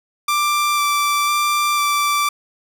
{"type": "tone with vibrato", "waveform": "sawtooth", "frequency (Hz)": 1174.7, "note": "D6", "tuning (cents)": 0, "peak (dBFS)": -12, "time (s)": [0.28, 2.29], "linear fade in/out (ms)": 5, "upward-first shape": "square", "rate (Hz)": 1, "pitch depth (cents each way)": 9, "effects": []}